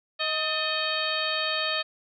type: harmonic tone with a mistuned harmonic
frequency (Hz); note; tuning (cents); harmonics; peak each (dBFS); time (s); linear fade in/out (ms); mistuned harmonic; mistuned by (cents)
628; D#5; +16; 1 / 2 / 3 / 4 / 5 / 6 / 7; -33 / -33 / -33 / -33 / -33 / -33 / -33; 0.19-1.83; 20; 3; -86
effects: none